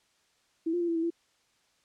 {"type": "tone with pitch steps", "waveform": "sine", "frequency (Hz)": [326.7, 350.3, 343.3, 334.3, 326.9, 337.2], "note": ["E4", "F4", "F4", "E4", "E4", "E4"], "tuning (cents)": [-15, 5, -30, 24, -14, 39], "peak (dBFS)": -26, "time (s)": [0.66, 1.104], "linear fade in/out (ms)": 10, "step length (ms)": 74, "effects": ["white hiss -69 dBFS RMS until 1.84 s", "low-pass 7000 Hz 12 dB/octave"]}